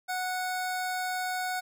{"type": "tone", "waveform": "25% pulse", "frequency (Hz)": 737, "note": "F#5", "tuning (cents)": -7, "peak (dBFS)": -26, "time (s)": [0.08, 1.61], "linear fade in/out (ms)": 20, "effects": []}